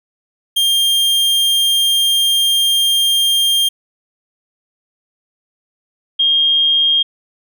45% pulse / sine tone pair in turn, 3200 / 3228 Hz, G7 / G#7, +35 / -50 cents, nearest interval unison, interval 15 cents, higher second, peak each -11 / -10 dBFS, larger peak second, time 0.56-3.69 / 6.19-7.03 s, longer first, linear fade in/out 10 ms, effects none

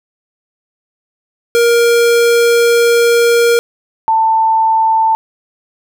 square / sine tone pair in turn, 470.2 / 889.9 Hz, A#4 / A5, +15 / +19 cents, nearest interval major seventh, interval 1104 cents, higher second, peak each -8 dBFS, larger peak neither, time 1.55-3.59 / 4.08-5.15 s, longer first, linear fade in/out 0 ms, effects none

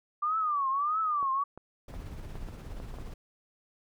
sine tone with vibrato, 1178 Hz, D6, 5 cents sharp, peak -26 dBFS, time 0.22-1.44 s, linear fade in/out 10 ms, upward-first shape triangle, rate 1.6 Hz, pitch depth 200 cents each way
clicks, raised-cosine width 1 ms, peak -31 dBFS, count 8, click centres 1.228 / 1.576 / 1.94 / 2.355 / 2.487 / 2.801 / 2.941 / 2.986 s
brown noise with tremolo, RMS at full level -39 dBFS, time 1.88-3.14 s, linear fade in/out 5 ms, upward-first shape sine, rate 17 Hz, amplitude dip 35%
effects none

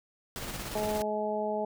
pink noise with tremolo, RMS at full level -37 dBFS, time 0.36-1.02 s, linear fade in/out 0 ms, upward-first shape square, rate 17 Hz, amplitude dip 30%
harmonic tone, 212 Hz, G#3, 36 cents sharp, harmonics 1 / 2 / 3 / 4, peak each -37 / -34 / -32 / -35 dBFS, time 0.75-1.65 s, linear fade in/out 5 ms
effects none

